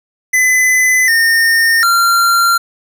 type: tone with pitch steps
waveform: square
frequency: 2016 / 1828 / 1379 Hz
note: B6 / A#6 / F6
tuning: +35 / -34 / -22 cents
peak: -9 dBFS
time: 0.33-2.58 s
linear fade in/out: 10 ms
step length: 750 ms
effects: 8-bit